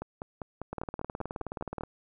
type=two click trains; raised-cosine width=1 ms; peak=-22 / -21 dBFS; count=10 / 22; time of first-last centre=0.02-1.809 / 0.73-1.835 s; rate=5.03 / 19 Hz; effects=none